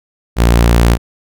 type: tone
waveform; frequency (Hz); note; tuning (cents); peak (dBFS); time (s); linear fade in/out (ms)
sawtooth; 58.27; A#1; 0; -3; 0.36-0.98; 50
effects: none